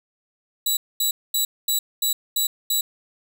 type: tone bursts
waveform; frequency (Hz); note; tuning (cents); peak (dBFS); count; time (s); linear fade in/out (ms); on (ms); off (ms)
15% pulse; 3921; B7; -13; -12; 7; 0.66-2.81; 5; 110; 230
effects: none